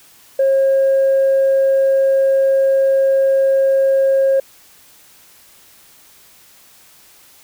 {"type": "tone", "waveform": "sine", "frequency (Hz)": 540, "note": "C#5", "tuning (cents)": -45, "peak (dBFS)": -9, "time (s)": [0.39, 4.4], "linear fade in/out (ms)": 5, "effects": ["tanh soft clip ceiling -8 dBFS", "white hiss -47 dBFS RMS until 7.43 s"]}